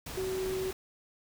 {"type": "tone in noise", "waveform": "sine", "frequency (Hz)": 376.8, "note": "F#4", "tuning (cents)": 32, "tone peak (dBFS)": -31, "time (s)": [0.17, 0.71], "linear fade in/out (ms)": 5, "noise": "pink", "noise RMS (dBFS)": -41, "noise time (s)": [0.06, 0.73], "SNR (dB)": 7, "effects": []}